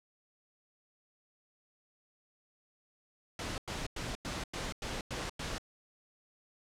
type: noise bursts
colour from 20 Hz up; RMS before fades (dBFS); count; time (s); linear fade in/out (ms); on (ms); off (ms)
pink; -38; 8; 3.39-5.582; 2; 190; 96
effects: low-pass 7000 Hz 12 dB/octave